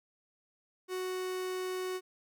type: tone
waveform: 45% pulse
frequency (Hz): 369.9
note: F#4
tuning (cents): 0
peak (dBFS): -34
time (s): 0.88-2.01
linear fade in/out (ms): 50
effects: none